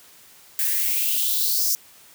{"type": "noise with high-pass filter sweep", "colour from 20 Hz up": "violet", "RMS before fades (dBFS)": -22, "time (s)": [0.59, 1.75], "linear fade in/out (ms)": 0, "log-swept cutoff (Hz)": [1600, 5700], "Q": 4.4, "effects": ["white hiss -50 dBFS RMS until 2.14 s", "high-pass 60 Hz 12 dB/octave"]}